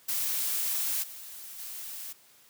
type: noise with level steps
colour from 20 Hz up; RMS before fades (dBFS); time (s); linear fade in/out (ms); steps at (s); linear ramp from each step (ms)
blue; -30 / -44 / -40; 0.08-2.13; 10; 1.02 / 1.58; 20
effects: white hiss -59 dBFS RMS until 2.49 s + high-pass 80 Hz 12 dB/octave